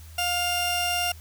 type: tone pair together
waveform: sawtooth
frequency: 707 / 2789 Hz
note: F5 / F7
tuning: +21 / -3 cents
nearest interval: 2 octaves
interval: 2376 cents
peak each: -23 dBFS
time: 0.18-1.12 s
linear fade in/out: 5 ms
effects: added 80 Hz sine -42 dBFS peak until 1.2 s + white hiss -52 dBFS RMS until 1.2 s